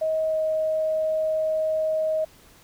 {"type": "tone with pitch glide", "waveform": "sine", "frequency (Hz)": [633, 629], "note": ["D#5", "D#5"], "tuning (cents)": [30, 19], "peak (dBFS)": -21, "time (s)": [0.01, 2.25], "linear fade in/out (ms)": 10, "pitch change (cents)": -11, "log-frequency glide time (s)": [0.3, 0.35], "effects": ["pink hiss -53 dBFS RMS until 2.63 s"]}